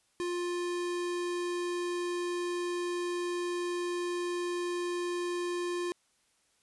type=tone; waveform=square; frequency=351.7 Hz; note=F4; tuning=12 cents sharp; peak=-32 dBFS; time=0.2-5.92 s; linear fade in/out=0 ms; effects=white hiss -71 dBFS RMS until 6.62 s + resampled to 24000 Hz